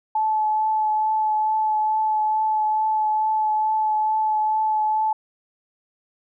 sine tone with vibrato, 864 Hz, A5, 32 cents flat, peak -18 dBFS, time 0.15-5.13 s, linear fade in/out 5 ms, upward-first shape triangle, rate 2.3 Hz, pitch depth 15 cents each way, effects none

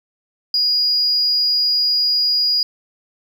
sine tone, 4884 Hz, D#8, 33 cents flat, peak -13 dBFS, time 0.54-2.63 s, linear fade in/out 2 ms, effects tanh soft clip ceiling -9 dBFS + 8-bit

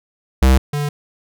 square tone pair in turn, 65.41 / 145.91 Hz, C2 / D3, 0 / -11 cents, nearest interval octave + major second, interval 1389 cents, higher second, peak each -9 / -19 dBFS, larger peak first, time 0.42-0.58 / 0.73-0.89 s, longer neither, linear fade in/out 5 ms, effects none

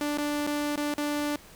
sawtooth tone with dropouts, 293.7 Hz, D4, in tune, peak -23 dBFS, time 0.01-1.36 s, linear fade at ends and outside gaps 1 ms, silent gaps 0.175-0.184 / 0.467-0.473 / 0.758-0.775 / 0.939-0.981 s, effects pink hiss -51 dBFS RMS until 1.55 s

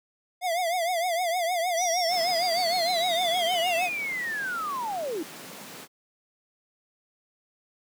square tone with vibrato, 697 Hz, F5, 4 cents flat, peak -25 dBFS, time 0.41-3.9 s, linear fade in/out 50 ms, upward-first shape triangle, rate 6.5 Hz, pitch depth 130 cents each way
sine linear sweep, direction down, 5920 to 293.7 Hz, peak -28 dBFS, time 1.77-5.23 s, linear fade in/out 5 ms
pink high-pass noise, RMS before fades -43 dBFS, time 2.08-5.88 s, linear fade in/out 50 ms, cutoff 170 Hz, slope 24 dB/octave
effects none

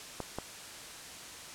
clicks, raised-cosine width 1 ms, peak -21 dBFS, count 2, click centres 0.203 / 0.386 s, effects white hiss -46 dBFS RMS until 1.54 s + low-pass 9000 Hz 12 dB/octave

